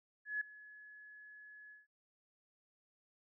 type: tone with ADSR envelope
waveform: sine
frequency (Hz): 1698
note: G#6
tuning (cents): +38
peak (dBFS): -33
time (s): 0.25-1.87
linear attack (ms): 160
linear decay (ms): 5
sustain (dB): -20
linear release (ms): 160
effects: none